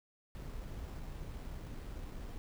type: noise with sample-and-hold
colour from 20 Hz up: brown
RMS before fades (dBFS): -44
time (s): 0.35-2.38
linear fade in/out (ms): 0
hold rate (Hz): 6300
effects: none